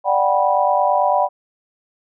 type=chord; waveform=sine; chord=G major seventh; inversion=second; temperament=just; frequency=588 / 735 / 784 / 980 Hz; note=D5 / F#5 / G5 / B5; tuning=+2 / -12 / 0 / -14 cents; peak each=-19 dBFS; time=0.04-1.29 s; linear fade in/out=50 ms; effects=none